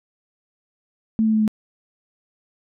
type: tone with pitch steps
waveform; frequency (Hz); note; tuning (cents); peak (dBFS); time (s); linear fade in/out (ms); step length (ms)
sine; 221.1 / 219.1 / 217.1 / 215.1; A3 / A3 / A3 / A3; +9 / -7 / -23 / -39; -15; 1.19-1.478; 0; 72
effects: none